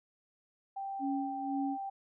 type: tone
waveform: sine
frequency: 784 Hz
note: G5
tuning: in tune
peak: -36 dBFS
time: 0.76-1.9 s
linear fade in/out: 10 ms
type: tone with tremolo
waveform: sine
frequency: 277.2 Hz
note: C#4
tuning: in tune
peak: -31 dBFS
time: 0.99-1.78 s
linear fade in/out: 50 ms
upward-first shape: sine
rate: 2 Hz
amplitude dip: 70%
effects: none